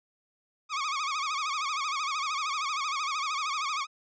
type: tone with vibrato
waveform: sawtooth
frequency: 1174.7 Hz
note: D6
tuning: in tune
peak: -25 dBFS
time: 0.69-3.87 s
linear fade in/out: 50 ms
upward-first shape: sine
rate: 13 Hz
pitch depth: 140 cents each way
effects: resampled to 16000 Hz